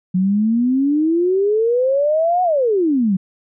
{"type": "exponential two-way sweep", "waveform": "sine", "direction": "up then down", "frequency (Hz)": [180, 740, 180], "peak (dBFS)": -13, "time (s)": [0.14, 3.17], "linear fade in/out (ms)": 10, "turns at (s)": 2.43, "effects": []}